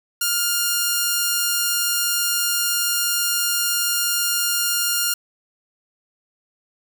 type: tone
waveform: 5% pulse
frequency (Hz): 1409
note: F6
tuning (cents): +15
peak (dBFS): -7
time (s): 0.21-5.14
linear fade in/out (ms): 5
effects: none